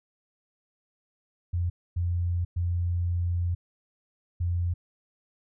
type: tone bursts at uneven times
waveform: sine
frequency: 87.31 Hz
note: F2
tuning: in tune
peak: -24 dBFS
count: 4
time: 1.53-1.7 / 1.96-2.45 / 2.56-3.55 / 4.4-4.74 s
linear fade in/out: 10 ms
effects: none